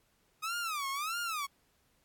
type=tone with vibrato; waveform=sawtooth; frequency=1239 Hz; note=D#6; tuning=8 cents flat; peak=-30 dBFS; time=0.42-1.47 s; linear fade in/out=20 ms; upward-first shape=sine; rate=1.6 Hz; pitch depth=230 cents each way; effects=pink hiss -72 dBFS RMS until 2.04 s + AAC 64 kbps